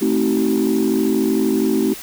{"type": "chord", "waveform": "sine", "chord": "A diminished seventh", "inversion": "none", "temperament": "just", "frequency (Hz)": [220, 264, 316.8, 380.2], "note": ["A3", "C4", "Eb4", "Gb4"], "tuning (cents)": [0, 16, 31, 47], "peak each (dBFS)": -19, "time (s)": [0.01, 1.94], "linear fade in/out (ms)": 10, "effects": ["tanh soft clip ceiling -9 dBFS", "white hiss -34 dBFS RMS until 2.02 s"]}